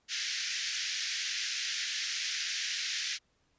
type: band-pass noise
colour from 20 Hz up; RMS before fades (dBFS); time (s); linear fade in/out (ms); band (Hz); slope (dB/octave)
white; -35; 0.08-3.19; 50; 1600 to 6400; 48
effects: pink hiss -73 dBFS RMS until 3.58 s + resampled to 16000 Hz